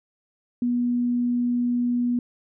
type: tone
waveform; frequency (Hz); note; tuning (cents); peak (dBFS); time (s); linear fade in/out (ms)
sine; 242.9; B3; -29; -20; 0.62-2.19; 2
effects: none